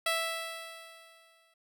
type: tone with exponential decay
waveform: 10% pulse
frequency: 659 Hz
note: E5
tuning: 1 cent flat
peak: -18 dBFS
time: 0.06-1.54 s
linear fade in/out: 5 ms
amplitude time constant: 320 ms
effects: none